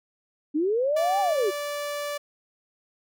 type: linear two-way sweep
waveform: sine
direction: up then down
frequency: 283.4 to 812 to 353.1 Hz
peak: -21 dBFS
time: 0.54-1.51 s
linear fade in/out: 20 ms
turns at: 1.2 s
type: tone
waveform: sawtooth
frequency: 582 Hz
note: D5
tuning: 16 cents flat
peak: -25 dBFS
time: 0.96-2.18 s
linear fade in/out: 10 ms
effects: none